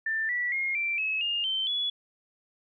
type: tone with pitch steps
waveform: sine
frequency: 1781 / 1953.4 / 2143 / 2350 / 2578 / 2827 / 3101 / 3401 Hz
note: A6 / B6 / C7 / D7 / E7 / F7 / G7 / G#7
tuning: +21 / -20 / +41 / +1 / -39 / +20 / -19 / +40 cents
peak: -26 dBFS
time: 0.06-1.9 s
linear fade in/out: 5 ms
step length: 230 ms
effects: none